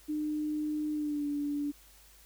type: tone with pitch glide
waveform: sine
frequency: 302.8 to 290 Hz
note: D#4 to D4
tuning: -47 to -22 cents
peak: -30 dBFS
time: 0.08-1.72 s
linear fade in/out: 20 ms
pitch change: -75 cents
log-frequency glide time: 0.93-1.26 s
effects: added 50 Hz sine -60 dBFS peak until 2.25 s + white hiss -59 dBFS RMS until 2.25 s